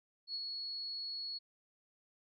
sine tone with ADSR envelope, 4359 Hz, C#8, 30 cents flat, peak -36 dBFS, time 0.27-1.39 s, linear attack 74 ms, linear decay 41 ms, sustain -3 dB, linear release 20 ms, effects none

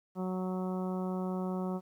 harmonic tone, 185 Hz, F#3, in tune, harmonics 1 / 2 / 3 / 4 / 5 / 6 / 7, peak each -33 / -39 / -43 / -45 / -47 / -49 / -50 dBFS, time 0.15-1.81 s, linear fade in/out 50 ms, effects 11-bit

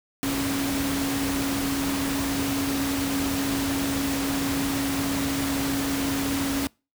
sine tone in noise, 275.6 Hz, C#4, 10 cents flat, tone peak -25 dBFS, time 0.23-6.67 s, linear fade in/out 0 ms, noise pink, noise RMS -29 dBFS, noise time 0.23-6.67 s, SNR +1 dB, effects noise-tail reverb RT60 0.3 s tail -26 dB re dry + high-pass 60 Hz 12 dB/octave

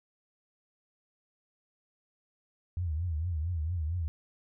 sine tone with vibrato, 82.6 Hz, E2, 4 cents sharp, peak -29 dBFS, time 2.77-4.08 s, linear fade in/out 0 ms, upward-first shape triangle, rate 4.4 Hz, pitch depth 190 cents each way, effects none

